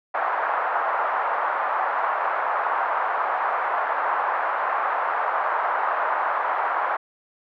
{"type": "band-pass noise", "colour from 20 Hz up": "pink", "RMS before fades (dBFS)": -24, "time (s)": [0.14, 6.97], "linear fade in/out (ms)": 10, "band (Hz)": [740, 1400], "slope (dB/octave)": 24, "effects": []}